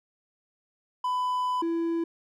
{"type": "tone pair in turn", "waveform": "triangle", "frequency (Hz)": [1000, 333.7], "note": ["B5", "E4"], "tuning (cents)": [21, 21], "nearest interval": "octave + perfect fifth", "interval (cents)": 1900, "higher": "first", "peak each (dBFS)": -23, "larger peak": "neither", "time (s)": [[1.04, 1.62], [1.62, 2.04]], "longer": "first", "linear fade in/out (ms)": 5, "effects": []}